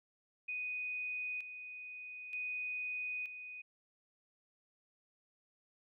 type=tone with tremolo; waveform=sine; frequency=2489 Hz; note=D#7; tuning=in tune; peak=-37 dBFS; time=0.48-3.62 s; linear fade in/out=10 ms; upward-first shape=square; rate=0.54 Hz; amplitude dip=60%; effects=none